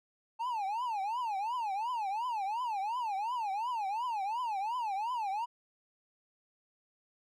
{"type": "tone with vibrato", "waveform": "triangle", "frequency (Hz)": 880, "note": "A5", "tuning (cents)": 0, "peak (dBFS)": -30, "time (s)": [0.39, 5.46], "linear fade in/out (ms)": 20, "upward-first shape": "triangle", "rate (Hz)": 2.8, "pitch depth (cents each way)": 270, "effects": []}